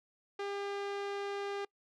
sawtooth tone, 401.3 Hz, G4, 41 cents sharp, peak -32 dBFS, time 0.39-1.65 s, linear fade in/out 5 ms, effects noise-tail reverb RT60 0.1 s tail -25 dB re dry + low-pass 4000 Hz 12 dB/octave

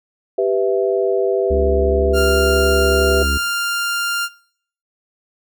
sine chord, E minor, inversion first, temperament equal, 392 / 493.9 / 659.3 Hz, G4 / B4 / E5, 0 / 0 / 0 cents, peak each -17 / -19 / -20 dBFS, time 0.38-3.23 s, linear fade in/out 5 ms
harmonic tone, 70.5 Hz, C#2, 30 cents sharp, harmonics 1 / 3 / 4 / 5 / 6, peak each -18 / -28 / -30 / -32 / -34 dBFS, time 1.5-3.38 s, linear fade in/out 10 ms
sawtooth tone, 1396.9 Hz, F6, in tune, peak -15 dBFS, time 2.13-4.29 s, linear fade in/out 50 ms
effects noise-tail reverb RT60 0.6 s tail -20 dB re dry

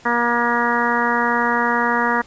harmonic tone, 238 Hz, A#3, 36 cents sharp, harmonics 1 / 2 / 3 / 4 / 5 / 6 / 7 / 8, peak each -24 / -25 / -27 / -21 / -24 / -25 / -24 / -25 dBFS, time 0.05-2.22 s, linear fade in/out 10 ms, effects pink hiss -47 dBFS RMS until 2.26 s + resampled to 16000 Hz

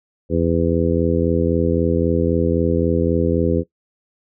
harmonic tone, 83.8 Hz, E2, 29 cents sharp, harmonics 1 / 2 / 3 / 4 / 5 / 6, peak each -22 / -22 / -22 / -22 / -22 / -22 dBFS, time 0.29-3.64 s, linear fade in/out 50 ms, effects noise-tail reverb RT60 0.1 s tail -18 dB re dry

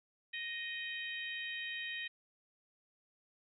harmonic tone with a mistuned harmonic, 622.3 Hz, D#5, in tune, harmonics 3 / 4 / 5 / 6, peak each -42 / -44 / -46 / -48 dBFS, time 0.33-2.08 s, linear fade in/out 10 ms, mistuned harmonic 6, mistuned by +21 cents, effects none

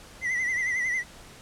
triangle tone with vibrato, 2000 Hz, B6, 21 cents sharp, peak -23 dBFS, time 0.21-1.04 s, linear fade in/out 50 ms, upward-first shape triangle, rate 11 Hz, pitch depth 86 cents each way, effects pink hiss -48 dBFS RMS until 1.41 s + low-pass 10000 Hz 12 dB/octave

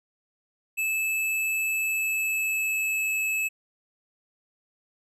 square tone with pitch glide, 2614 to 2599 Hz, E7 to E7, -15 to -25 cents, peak -25 dBFS, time 0.77-3.49 s, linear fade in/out 20 ms, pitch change -10 cents, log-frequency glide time 1.75-3.01 s, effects none

